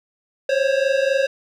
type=tone pair together; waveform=square; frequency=530.5 / 554.4 Hz; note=C5 / C#5; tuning=+24 / 0 cents; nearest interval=minor second; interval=76 cents; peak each=-20 dBFS; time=0.49-1.27 s; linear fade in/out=5 ms; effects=low-pass 4000 Hz 12 dB/octave + 9-bit